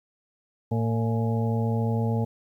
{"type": "harmonic tone with a mistuned harmonic", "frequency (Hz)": 113.6, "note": "A#2", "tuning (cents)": -44, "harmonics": [1, 2, 4, 5, 6, 7], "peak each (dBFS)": [-24, -28, -32, -38, -40, -36], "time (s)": [0.71, 2.25], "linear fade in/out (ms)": 10, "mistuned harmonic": 7, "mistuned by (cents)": 84, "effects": ["10-bit"]}